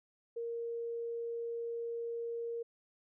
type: tone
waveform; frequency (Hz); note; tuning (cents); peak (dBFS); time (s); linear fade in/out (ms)
sine; 466.2; A#4; 0; -36; 0.36-2.63; 10
effects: none